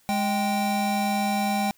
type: tone pair together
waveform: square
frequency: 207.5 / 784 Hz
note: G#3 / G5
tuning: -1 / 0 cents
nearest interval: octave + major seventh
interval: 2301 cents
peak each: -26 dBFS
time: 0.09-1.71 s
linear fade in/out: 0 ms
effects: white hiss -61 dBFS RMS until 1.77 s